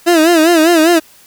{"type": "tone with vibrato", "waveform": "30% pulse", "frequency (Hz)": 329.6, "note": "E4", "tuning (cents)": 0, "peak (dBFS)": -4, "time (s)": [0.06, 1], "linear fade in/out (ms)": 20, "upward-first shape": "sine", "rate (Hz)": 5, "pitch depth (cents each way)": 110, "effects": ["white hiss -44 dBFS RMS until 1.26 s"]}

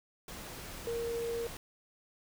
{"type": "tone in noise", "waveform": "sine", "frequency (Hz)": 466.2, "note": "A#4", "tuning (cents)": 0, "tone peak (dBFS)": -33, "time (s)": [0.87, 1.47], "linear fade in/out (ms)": 2, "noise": "pink", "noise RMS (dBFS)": -45, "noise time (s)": [0.28, 1.57], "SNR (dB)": 9, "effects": []}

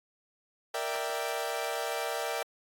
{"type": "chord", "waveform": "sawtooth", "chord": "E half-diminished seventh", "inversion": "second", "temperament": "equal", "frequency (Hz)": [466.2, 587.3, 659.3, 784], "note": ["Bb4", "D5", "E5", "G5"], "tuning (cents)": [0, 0, 0, 0], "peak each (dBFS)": -33, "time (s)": [0.74, 2.43], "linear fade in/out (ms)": 5, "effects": ["AAC 64 kbps"]}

